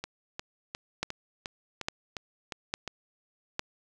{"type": "two click trains", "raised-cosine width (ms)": 0.2, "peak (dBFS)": [-18, -12], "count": [9, 4], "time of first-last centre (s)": [[0.04, 2.877], [1.03, 3.594]], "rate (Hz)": [2.82, 1.17], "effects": []}